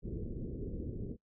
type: low-pass noise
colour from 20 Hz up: pink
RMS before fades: -40 dBFS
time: 0.02-1.17 s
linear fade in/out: 50 ms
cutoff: 460 Hz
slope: 48 dB/octave
effects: noise-tail reverb RT60 0.1 s tail -23 dB re dry